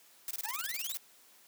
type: noise bursts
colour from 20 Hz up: blue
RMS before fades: -37 dBFS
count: 14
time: 0.28-0.972 s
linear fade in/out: 2 ms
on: 29 ms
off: 22 ms
type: exponential sweep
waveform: 25% pulse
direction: up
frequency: 792 to 4123 Hz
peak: -36 dBFS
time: 0.44-0.95 s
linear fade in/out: 10 ms
effects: white hiss -61 dBFS RMS until 1.47 s + high-pass 200 Hz 12 dB/octave